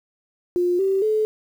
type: tone with pitch steps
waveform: sine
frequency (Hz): 354.5 / 386.6 / 431.5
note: F4 / G4 / A4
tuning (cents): +26 / -24 / -34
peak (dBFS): -17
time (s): 0.56-1.25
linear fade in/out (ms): 0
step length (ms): 230
effects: 8-bit